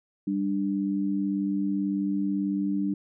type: tone pair together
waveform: sine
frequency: 197.09 / 295.3 Hz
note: G3 / D4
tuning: +10 / +10 cents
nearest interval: perfect fifth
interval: 700 cents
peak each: -27 dBFS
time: 0.27-2.94 s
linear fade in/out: 5 ms
effects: none